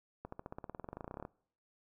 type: accelerating click train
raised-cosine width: 1 ms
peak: -29 dBFS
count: 23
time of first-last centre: 0.25-1.251 s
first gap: 74 ms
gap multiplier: 0.95
effects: noise-tail reverb RT60 0.6 s tail -23 dB re dry